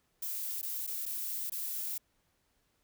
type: noise with dropouts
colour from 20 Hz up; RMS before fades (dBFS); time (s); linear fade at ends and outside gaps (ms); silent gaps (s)
violet; -37; 0.22-1.98; 5; 0.615-0.628 / 0.867-0.874 / 1.056-1.061 / 1.498-1.519
effects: pink hiss -75 dBFS RMS until 2.83 s